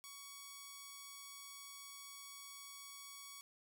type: tone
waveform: 5% pulse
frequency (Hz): 1121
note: C#6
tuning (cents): +19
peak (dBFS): -39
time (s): 0.04-3.41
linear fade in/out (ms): 0
effects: none